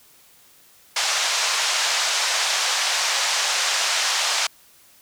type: band-pass noise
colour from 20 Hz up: white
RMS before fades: -22 dBFS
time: 0.96-4.47 s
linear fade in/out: 5 ms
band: 630 to 6700 Hz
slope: 24 dB/octave
effects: white hiss -53 dBFS RMS until 5.01 s